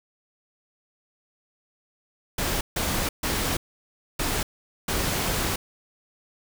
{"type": "noise bursts at uneven times", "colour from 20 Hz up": "pink", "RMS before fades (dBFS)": -26, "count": 5, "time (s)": [[2.38, 2.61], [2.76, 3.09], [3.23, 3.57], [4.19, 4.43], [4.88, 5.56]], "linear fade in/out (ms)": 5, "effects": []}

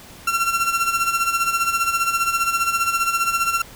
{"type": "tone with tremolo", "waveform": "30% pulse", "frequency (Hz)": 1363, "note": "F6", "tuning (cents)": -43, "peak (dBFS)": -13, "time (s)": [0.27, 3.62], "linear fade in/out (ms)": 5, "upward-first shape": "sine", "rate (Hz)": 15, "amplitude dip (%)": 65, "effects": ["pink hiss -42 dBFS RMS until 3.75 s"]}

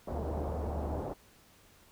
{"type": "low-pass noise", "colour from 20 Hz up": "white", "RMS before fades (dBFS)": -38, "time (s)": [0.07, 1.14], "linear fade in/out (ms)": 10, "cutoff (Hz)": 760, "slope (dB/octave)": 24}
{"type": "tone with pitch glide", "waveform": "sine", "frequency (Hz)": [75, 74.01], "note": ["D2", "D2"], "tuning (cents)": [37, 14], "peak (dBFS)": -35, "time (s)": [0.12, 1.01], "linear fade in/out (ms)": 5, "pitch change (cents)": -23, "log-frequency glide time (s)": [0.62, 0.68]}
{"effects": ["pink hiss -61 dBFS RMS until 1.91 s"]}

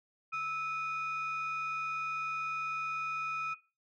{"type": "tone pair together", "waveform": "sine", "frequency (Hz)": [1309, 2471], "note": ["E6", "D#7"], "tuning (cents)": [-13, -13], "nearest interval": "major seventh", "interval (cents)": 1100, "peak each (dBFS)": [-33, -35], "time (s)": [0.32, 3.55], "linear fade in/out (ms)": 20, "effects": ["noise-tail reverb RT60 0.3 s tail -18 dB re dry", "tanh soft clip ceiling -29 dBFS"]}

